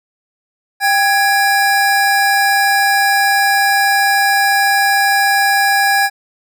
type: tone pair together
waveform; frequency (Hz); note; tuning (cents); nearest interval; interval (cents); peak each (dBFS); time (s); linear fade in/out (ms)
square; 792.6 / 1666; G5 / G#6; +19 / +5; octave + minor second; 1286; -14; 0.8-6.1; 50
effects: none